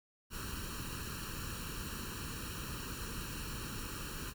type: noise with comb filter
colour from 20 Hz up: pink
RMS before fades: -42 dBFS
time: 0.3-4.34 s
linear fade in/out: 50 ms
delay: 0.71 ms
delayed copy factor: +0.85
effects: none